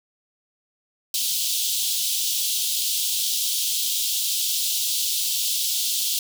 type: high-pass noise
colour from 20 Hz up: pink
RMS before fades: -24 dBFS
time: 1.14-6.19 s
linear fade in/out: 2 ms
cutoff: 3100 Hz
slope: 48 dB/octave
effects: none